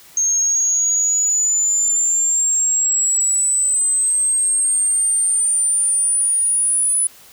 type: exponential sweep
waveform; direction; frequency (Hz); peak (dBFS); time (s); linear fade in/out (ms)
sine; up; 6430 to 10000; -14; 0.17-7.07; 2
effects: white hiss -45 dBFS RMS until 7.32 s